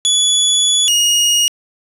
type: tone pair in turn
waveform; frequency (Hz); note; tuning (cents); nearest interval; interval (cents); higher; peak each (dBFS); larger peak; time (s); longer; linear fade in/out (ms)
25% pulse; 3417 / 2873; G#7 / F7; +49 / +48; minor third; 301; first; -7; neither; 0.05-0.88 / 0.88-1.48; first; 0
effects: resampled to 32000 Hz + 7-bit